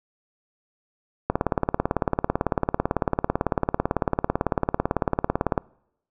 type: click train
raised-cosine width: 1 ms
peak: -6 dBFS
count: 78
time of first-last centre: 1.3-5.578 s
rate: 18 Hz
effects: noise-tail reverb RT60 0.8 s tail -26 dB re dry